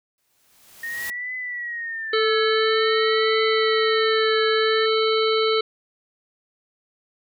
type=noise with exponential growth; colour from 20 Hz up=white; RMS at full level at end=-33 dBFS; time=0.18-1.1 s; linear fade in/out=1 ms; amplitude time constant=200 ms
type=tone with vibrato; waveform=sine; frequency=1843 Hz; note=A#6; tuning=20 cents flat; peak=-27 dBFS; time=0.83-4.86 s; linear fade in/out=5 ms; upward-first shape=triangle; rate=0.48 Hz; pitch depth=160 cents each way
type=harmonic tone; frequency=440 Hz; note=A4; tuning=in tune; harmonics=1 / 3 / 5 / 7 / 9 / 10; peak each=-19 / -25 / -30 / -29 / -28 / -34 dBFS; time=2.13-5.61 s; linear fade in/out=5 ms
effects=none